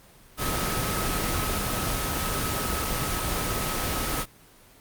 sine tone in noise, 1281 Hz, E6, 50 cents flat, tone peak -33 dBFS, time 0.37-4.26 s, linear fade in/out 50 ms, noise pink, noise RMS -27 dBFS, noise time 0.37-4.26 s, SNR -9 dB, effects pink hiss -53 dBFS RMS until 4.8 s + Opus 24 kbps

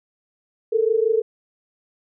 sine tone pair together, 433.9 / 459.7 Hz, A4 / A#4, -24 / -24 cents, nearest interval minor second, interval 100 cents, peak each -19 dBFS, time 0.72-1.22 s, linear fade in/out 10 ms, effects none

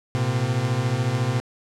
40% pulse beating tone pair, 114 / 128 Hz, A#2 / C3, -38 / -38 cents, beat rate 14 Hz, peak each -24 / -22 dBFS, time 0.15-1.4 s, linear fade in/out 0 ms, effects low-pass 8000 Hz 12 dB/octave

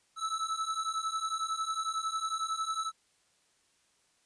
square beating tone pair, 1305 / 1316 Hz, E6 / E6, -18 / -3 cents, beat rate 11 Hz, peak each -36 / -35 dBFS, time 0.16-2.92 s, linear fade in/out 50 ms, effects white hiss -70 dBFS RMS until 4.25 s + resampled to 22050 Hz

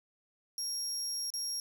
30% pulse tone with dropouts, 5588 Hz, F8, in tune, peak -30 dBFS, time 0.58-1.6 s, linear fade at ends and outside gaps 1 ms, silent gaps 1.303-1.338 s, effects none

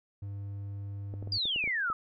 triangle tone, 100 Hz, G2, 35 cents sharp, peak -34 dBFS, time 0.22-1.38 s, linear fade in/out 5 ms
clicks, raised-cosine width 2 ms, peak -30 dBFS, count 8, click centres 1.139 / 1.226 / 1.274 / 1.455 / 1.561 / 1.64 / 1.676 / 1.901 s
sine exponential sweep, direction down, 4915 to 1244.5 Hz, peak -28 dBFS, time 1.32-1.93 s, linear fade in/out 2 ms
effects none

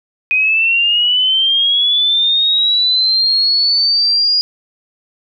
sine linear sweep, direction up, 2489 to 4886 Hz, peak -10 dBFS, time 0.31-4.41 s, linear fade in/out 0 ms, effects none

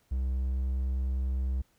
triangle tone with pitch glide, 64.6 to 64.97 Hz, C2 to C2, -21 to -12 cents, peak -25 dBFS, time 0.11-1.62 s, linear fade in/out 10 ms, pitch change +9 cents, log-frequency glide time 0.31-0.66 s, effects pink hiss -69 dBFS RMS until 1.78 s

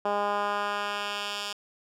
10% pulse tone with band-pass filter sweep, 204.5 Hz, G#3, 26 cents flat, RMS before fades -30 dBFS, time 0.05-1.53 s, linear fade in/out 5 ms, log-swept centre 730 to 4200 Hz, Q 1.1, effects none

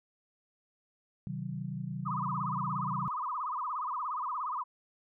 sine chord, C diminished, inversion none, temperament just, 130.81 / 156.98 / 188.37 Hz, C3 / Eb3 / Gb3, 0 / +16 / +31 cents, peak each -39 dBFS, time 1.27-3.08 s, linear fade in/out 0 ms
sine tone with vibrato, 1108.7 Hz, C#6, in tune, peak -32 dBFS, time 2.05-4.64 s, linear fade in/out 20 ms, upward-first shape sine, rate 17 Hz, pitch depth 230 cents each way
effects none

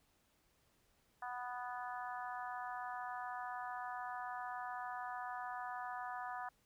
harmonic tone, 246.9 Hz, B3, in tune, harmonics 3 / 4 / 5 / 6 / 7, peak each -45 / -47 / -49 / -51 / -52 dBFS, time 1.22-6.49 s, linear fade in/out 5 ms, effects pink hiss -75 dBFS RMS until 6.65 s

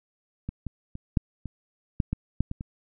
clicks, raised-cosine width 5 ms, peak -19 / -20 / -24 / -8 / -22 / -10 / -14 / -10 / -19 / -22 dBFS, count 10, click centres 0.49 / 0.667 / 0.954 / 1.172 / 1.457 / 2.002 / 2.13 / 2.406 / 2.514 / 2.609 s, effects none

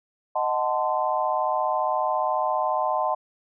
sine chord, D# diminished seventh, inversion none, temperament equal with one note detuned, 622.3 / 740 / 880 / 1034.5 Hz, D#5 / F#5 / A5 / C6, 0 / 0 / 0 / -20 cents, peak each -27 dBFS, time 0.35-3.15 s, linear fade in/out 10 ms, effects none

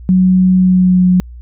sine tone with pitch glide, 185 to 181.93 Hz, F#3 to F#3, 0 to -29 cents, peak -6 dBFS, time 0.09-1.2 s, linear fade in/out 0 ms, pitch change -29 cents, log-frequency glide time 0.57-1.07 s, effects added 60 Hz sine -29 dBFS peak until 1.41 s

